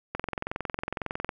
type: click train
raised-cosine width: 0.5 ms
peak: -15 dBFS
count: 26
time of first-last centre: 0.15-1.292 s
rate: 21.9 Hz
effects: none